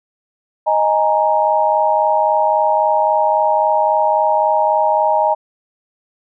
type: chord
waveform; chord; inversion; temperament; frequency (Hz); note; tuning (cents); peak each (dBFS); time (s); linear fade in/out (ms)
sine; D# suspended fourth; none; just; 622.3 / 829.7 / 933.4; D#5 / G#5 / A#5; 0 / -2 / +2; -16; 0.66-5.35; 20
effects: none